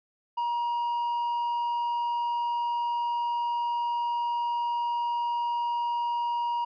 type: tone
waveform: triangle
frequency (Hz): 950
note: A#5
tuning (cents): +33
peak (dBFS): -24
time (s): 0.37-6.65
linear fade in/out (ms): 10
effects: resampled to 11025 Hz